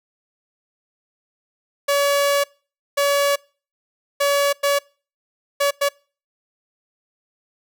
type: tone bursts at uneven times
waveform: sawtooth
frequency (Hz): 567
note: C#5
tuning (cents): +39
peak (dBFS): -12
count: 6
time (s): 1.88-2.44 / 2.97-3.36 / 4.2-4.53 / 4.63-4.79 / 5.6-5.71 / 5.81-5.89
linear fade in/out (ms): 10
effects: noise-tail reverb RT60 0.4 s tail -26 dB re dry